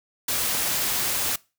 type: noise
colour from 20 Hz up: white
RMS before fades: -25 dBFS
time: 0.28-1.36 s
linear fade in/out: 5 ms
effects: noise-tail reverb RT60 0.3 s tail -23 dB re dry